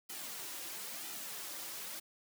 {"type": "noise with flanger", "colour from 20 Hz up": "white", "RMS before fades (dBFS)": -44, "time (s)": [0.09, 2], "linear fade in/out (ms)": 10, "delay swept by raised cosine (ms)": [1.8, 4.7], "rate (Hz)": 1, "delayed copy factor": -0.7, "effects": ["high-pass 200 Hz 12 dB/octave"]}